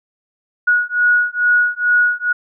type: beating tone pair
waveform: sine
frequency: 1455 / 1457.3 Hz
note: F#6 / F#6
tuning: -29 / -27 cents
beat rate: 2.3 Hz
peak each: -15 dBFS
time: 0.67-2.33 s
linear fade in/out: 10 ms
effects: none